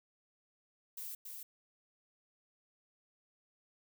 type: noise with echo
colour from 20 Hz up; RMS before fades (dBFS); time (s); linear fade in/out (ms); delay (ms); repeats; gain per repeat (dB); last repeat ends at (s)
violet; -44; 0.97-1.15; 5; 280; 1; -3; 1.43
effects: none